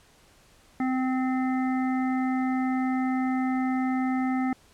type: harmonic tone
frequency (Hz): 258.5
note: C4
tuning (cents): -21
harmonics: 1 / 3 / 5 / 7 / 8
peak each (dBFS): -24 / -32 / -38 / -42 / -40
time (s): 0.8-4.53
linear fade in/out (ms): 2
effects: pink hiss -58 dBFS RMS until 4.73 s + low-pass 11000 Hz 12 dB/octave